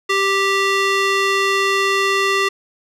square tone with band-pass filter, 392 Hz, G4, in tune, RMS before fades -17 dBFS, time 0.09-2.49 s, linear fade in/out 10 ms, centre 2300 Hz, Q 0.8, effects none

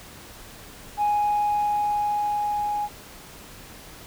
sine tone with level ramp, 830.6 Hz, G#5, in tune, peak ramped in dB -17 to -23 dBFS, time 0.97-2.89 s, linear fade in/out 50 ms, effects tanh soft clip ceiling -17 dBFS + pink hiss -44 dBFS RMS until 4.06 s

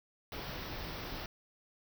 pink band-stop noise, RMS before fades -42 dBFS, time 0.32-1.26 s, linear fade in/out 2 ms, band 5700 to 14000 Hz, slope 96 dB/octave, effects none

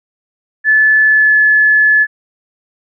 sine tone with pitch glide, 1734 to 1720 Hz, A6 to A6, -26 to -40 cents, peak -6 dBFS, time 0.64-2.07 s, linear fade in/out 50 ms, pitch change -14 cents, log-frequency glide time 1.03-1.36 s, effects none

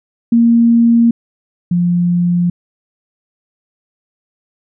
sine tone pair in turn, 233.1 / 174.99 Hz, A#3 / F3, 0 / +4 cents, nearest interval perfect fourth, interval 496 cents, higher first, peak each -6 / -10 dBFS, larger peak first, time 0.32-1.11 / 1.71-2.5 s, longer neither, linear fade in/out 5 ms, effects none

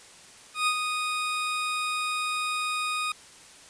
20% pulse tone with ADSR envelope, 1241 Hz, D#6, 5 cents flat, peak -16 dBFS, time 0.54-3.12 s, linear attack 130 ms, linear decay 67 ms, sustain -6 dB, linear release 3 ms, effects white hiss -50 dBFS RMS until 3.69 s + resampled to 22050 Hz

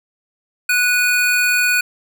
square tone pair together, 1474 / 2470 Hz, F#6 / D#7, -7 / -13 cents, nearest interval major sixth, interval 894 cents, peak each -17 dBFS, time 0.69-1.81 s, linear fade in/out 5 ms, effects none

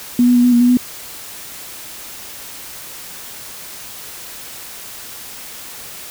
sine tone with pitch steps, 243.6 / 245.8 / 242.7 / 246.6 / 238.7 / 244.6 / 248.1 Hz, B3 / B3 / B3 / B3 / A#3 / B3 / B3, -24 / -8 / -30 / -2 / +41 / -16 / +8 cents, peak -8 dBFS, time 0.19-0.771 s, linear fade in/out 2 ms, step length 83 ms, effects white hiss -33 dBFS RMS until 6.1 s

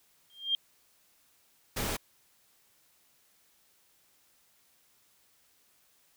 sine tone with exponential growth, 3200 Hz, G7, 35 cents sharp, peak -22 dBFS, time 0.3-0.55 s, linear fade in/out 1 ms, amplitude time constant 54 ms
pink noise, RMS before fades -33 dBFS, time 1.76-1.97 s, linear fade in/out 10 ms
effects white hiss -67 dBFS RMS until 6.16 s

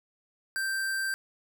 square tone, 1568 Hz, G6, in tune, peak -29 dBFS, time 0.56-1.14 s, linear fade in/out 0 ms, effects none

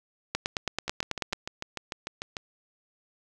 two click trains, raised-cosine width 0.2 ms, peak -16 / -10 dBFS, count 11 / 10, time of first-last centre 0.88-2.368 / 0.35-1.331 s, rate 6.72 / 9.17 Hz, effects none

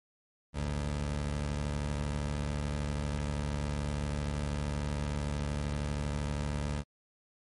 20% pulse tone pair together, 52.76 / 73 Hz, G#1 / D2, +28 / -10 cents, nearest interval tritone, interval 562 cents, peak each -36 / -27 dBFS, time 0.53-6.84 s, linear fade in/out 50 ms, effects MP3 48 kbps

